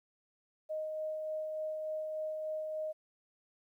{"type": "tone with tremolo", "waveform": "sine", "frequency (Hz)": 622.3, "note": "D#5", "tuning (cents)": 0, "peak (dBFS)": -34, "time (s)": [0.69, 2.93], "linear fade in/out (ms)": 20, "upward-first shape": "sine", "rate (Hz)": 3.4, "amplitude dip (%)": 25, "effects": ["12-bit"]}